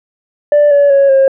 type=tone with pitch steps; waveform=sine; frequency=587.3 / 570.6 / 554.3 / 538.6 Hz; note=D5 / C#5 / C#5 / C#5; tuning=0 / +50 / 0 / -50 cents; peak=-3 dBFS; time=0.52-1.28 s; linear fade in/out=2 ms; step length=190 ms; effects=tanh soft clip ceiling -3 dBFS